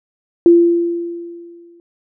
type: tone with exponential decay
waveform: sine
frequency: 342.2 Hz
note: F4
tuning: 35 cents flat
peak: -3 dBFS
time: 0.46-1.8 s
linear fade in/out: 1 ms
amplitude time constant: 290 ms
effects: none